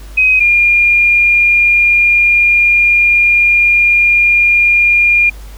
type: tone pair in turn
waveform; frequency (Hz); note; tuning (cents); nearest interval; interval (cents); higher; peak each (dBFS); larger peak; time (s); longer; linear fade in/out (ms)
sine; 2522 / 2412; D#7 / D7; +23 / +46; minor second; 77; first; -6; neither; 0.17-0.4 / 0.4-5.3; second; 10
effects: added 50 Hz sine -28 dBFS peak until 5.57 s + pink hiss -40 dBFS RMS until 5.57 s